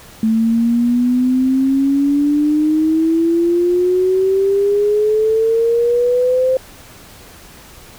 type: exponential sweep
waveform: sine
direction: up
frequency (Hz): 220 to 523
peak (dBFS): -11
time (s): 0.23-6.57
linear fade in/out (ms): 2
effects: pink hiss -40 dBFS RMS until 7.98 s